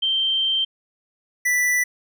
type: tone pair in turn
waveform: sine / square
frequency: 3136 / 1975.6 Hz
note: G7 / B6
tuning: 0 / 0 cents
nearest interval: minor sixth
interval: 800 cents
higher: first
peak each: -18 dBFS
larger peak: neither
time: 0.02-0.65 / 1.45-1.84 s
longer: first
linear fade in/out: 10 ms
effects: none